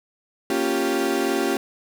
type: chord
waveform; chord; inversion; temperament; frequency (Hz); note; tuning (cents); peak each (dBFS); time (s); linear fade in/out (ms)
35% pulse; G half-diminished seventh; first; equal; 233.1 / 277.2 / 349.2 / 392; Bb3 / Db4 / F4 / G4; 0 / 0 / 0 / 0; -28 / -24 / -24 / -23; 0.5-1.57; 2
effects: none